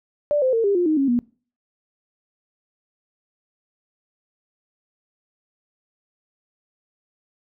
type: tone with pitch steps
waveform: sine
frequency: 587.3 / 517.2 / 455.5 / 401.1 / 353.3 / 311.1 / 274 / 241.3 Hz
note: D5 / C5 / A#4 / G4 / F4 / D#4 / C#4 / B3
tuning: 0 / -20 / -40 / +40 / +20 / 0 / -20 / -40 cents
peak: -16 dBFS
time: 0.31-1.19 s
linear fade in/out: 0 ms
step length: 110 ms
effects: noise-tail reverb RT60 0.4 s tail -23 dB re dry